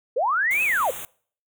sine linear two-way sweep, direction up then down, 434.6 to 2627 to 434.6 Hz, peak -19 dBFS, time 0.16-0.91 s, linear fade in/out 10 ms, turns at 0.63 s
white band-stop noise, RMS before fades -35 dBFS, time 0.51-1.05 s, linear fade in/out 0 ms, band 3700 to 6300 Hz, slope 96 dB/octave
effects noise-tail reverb RT60 0.5 s tail -23 dB re dry

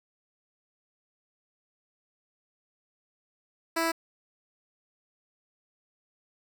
10% pulse tone, 329.6 Hz, E4, in tune, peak -17 dBFS, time 3.76-3.92 s, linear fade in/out 10 ms, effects 9-bit

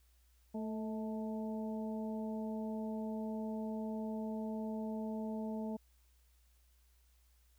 harmonic tone with a mistuned harmonic, 219.6 Hz, A3, 3 cents flat, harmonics 1 / 2 / 3 / 4, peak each -38 / -46 / -47 / -51 dBFS, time 0.54-5.77 s, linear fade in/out 10 ms, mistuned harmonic 3, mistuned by -37 cents, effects added 60 Hz sine -66 dBFS peak until 7.58 s + white hiss -75 dBFS RMS until 7.58 s

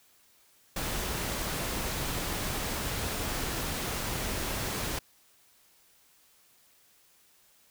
pink noise, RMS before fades -33 dBFS, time 0.76-4.99 s, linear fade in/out 5 ms, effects white hiss -63 dBFS RMS until 7.7 s

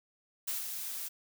blue noise with ADSR envelope, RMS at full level -34 dBFS, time 0.47-1.09 s, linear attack 12 ms, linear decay 150 ms, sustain -5 dB, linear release 18 ms, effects none

